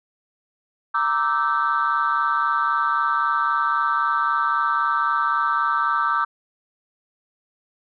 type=chord; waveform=sine; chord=E half-diminished seventh; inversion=second; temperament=equal with one note detuned; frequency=932.3 / 1174.7 / 1318.5 / 1544.6 Hz; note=Bb5 / D6 / E6 / G6; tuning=0 / 0 / 0 / -26 cents; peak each=-26 / -21 / -22 / -25 dBFS; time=0.94-6.25 s; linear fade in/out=10 ms; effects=tanh soft clip ceiling -11 dBFS